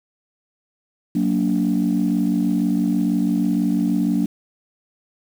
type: chord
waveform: sine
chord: Gb augmented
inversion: none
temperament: just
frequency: 185 / 231.2 / 289.1 Hz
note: Gb3 / Bb3 / D4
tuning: 0 / -14 / -27 cents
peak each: -20 dBFS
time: 1.15-4.26 s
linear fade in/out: 5 ms
effects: tanh soft clip ceiling -10 dBFS + 7-bit